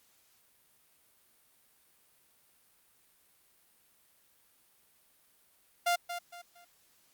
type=tone with echo; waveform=sawtooth; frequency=698.5 Hz; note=F5; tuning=in tune; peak=-22 dBFS; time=5.86-5.96 s; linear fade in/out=10 ms; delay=230 ms; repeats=3; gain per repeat=-10 dB; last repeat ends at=6.65 s; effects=white hiss -67 dBFS RMS until 7.13 s + Opus 48 kbps